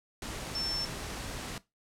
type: tone in noise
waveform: sine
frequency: 5400 Hz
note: E8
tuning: 41 cents sharp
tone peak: -32 dBFS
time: 0.55-0.85 s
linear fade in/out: 2 ms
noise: pink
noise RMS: -39 dBFS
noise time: 0.22-1.58 s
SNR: +4 dB
effects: noise-tail reverb RT60 0.2 s tail -18 dB re dry + low-pass 10000 Hz 12 dB/octave